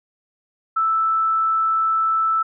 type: tone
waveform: sine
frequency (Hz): 1318.5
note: E6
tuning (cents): 0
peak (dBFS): -16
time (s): 0.76-2.43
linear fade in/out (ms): 10
effects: none